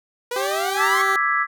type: exponential sweep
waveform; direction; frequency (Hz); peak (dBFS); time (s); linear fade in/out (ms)
sawtooth; up; 474.9 to 1108.7; -20; 0.31-1.02; 5
type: tone with pitch glide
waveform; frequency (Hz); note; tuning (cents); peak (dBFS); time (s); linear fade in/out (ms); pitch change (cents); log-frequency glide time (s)
15% pulse; 392 to 387.5; G4 to G4; 0 to -20; -17; 0.36-1.16; 2; -20; 0.51-0.98
type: chord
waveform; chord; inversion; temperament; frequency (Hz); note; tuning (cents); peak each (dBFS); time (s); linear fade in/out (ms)
sine; E dominant seventh; third; equal; 1174.7 / 1318.5 / 1661.2 / 1975.5; D6 / E6 / G#6 / B6; 0 / 0 / 0 / 0; -23 / -23 / -23 / -23; 0.76-1.47; 50
effects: none